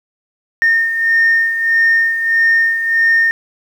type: beating tone pair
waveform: sine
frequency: 1826 / 1827.6 Hz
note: A#6 / A#6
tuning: -36 / -35 cents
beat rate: 1.6 Hz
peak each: -10 / -17 dBFS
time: 0.62-3.31 s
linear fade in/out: 0 ms
effects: tanh soft clip ceiling -5 dBFS + 7-bit